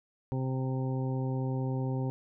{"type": "harmonic tone", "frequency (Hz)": 130.81, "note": "C3", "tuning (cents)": 0, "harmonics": [1, 2, 3, 4, 6, 7], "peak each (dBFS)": [-30, -36, -40, -42, -46, -47], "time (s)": [0.32, 2.1], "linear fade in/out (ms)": 0, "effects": []}